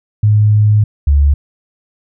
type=tone pair in turn; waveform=sine; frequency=105.8 / 71.35 Hz; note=G#2 / D2; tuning=+33 / -49 cents; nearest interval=perfect fifth; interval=682 cents; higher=first; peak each=-6 dBFS; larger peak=neither; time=0.23-0.84 / 1.07-1.34 s; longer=first; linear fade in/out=5 ms; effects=none